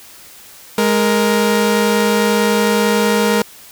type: tone pair together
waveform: sawtooth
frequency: 208.5 / 468 Hz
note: G#3 / A#4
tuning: +7 / +7 cents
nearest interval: octave + major second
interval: 1400 cents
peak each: -11 dBFS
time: 0.78-3.42 s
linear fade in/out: 2 ms
effects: white hiss -40 dBFS RMS until 3.71 s